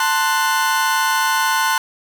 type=chord; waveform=40% pulse; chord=F# diminished; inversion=first; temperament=equal with one note detuned; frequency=887.7 / 1046.5 / 1480 Hz; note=A5 / C6 / F#6; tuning=+15 / 0 / 0 cents; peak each=-19 dBFS; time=0-1.78 s; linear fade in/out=2 ms; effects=none